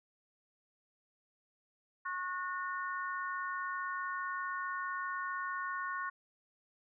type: harmonic tone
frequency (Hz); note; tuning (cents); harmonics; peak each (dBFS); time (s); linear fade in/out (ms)
364.6; F#4; -25; 3 / 4 / 5; -38 / -40 / -43; 2.05-6.1; 10
effects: none